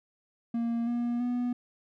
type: tone with pitch steps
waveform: triangle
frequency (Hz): 233.1 / 238.8 / 244.7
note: A#3 / A#3 / B3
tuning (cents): 0 / +42 / -16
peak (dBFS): -25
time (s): 0.54-1.53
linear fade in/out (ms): 5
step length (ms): 330
effects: none